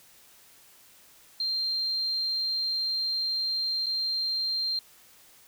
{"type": "tone with dropouts", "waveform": "sine", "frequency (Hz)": 4174, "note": "C8", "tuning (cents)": -5, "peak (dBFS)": -26, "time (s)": [1.4, 4.79], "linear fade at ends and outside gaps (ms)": 2, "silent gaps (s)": [3.86, 3.866], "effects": ["white hiss -56 dBFS RMS until 5.47 s"]}